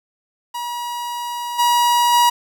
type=tone with level steps; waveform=45% pulse; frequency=961 Hz; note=B5; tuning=48 cents flat; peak=-24 / -13 / -11 dBFS; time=0.54-2.3 s; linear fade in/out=10 ms; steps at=1.58 / 2.12 s; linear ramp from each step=20 ms; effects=8-bit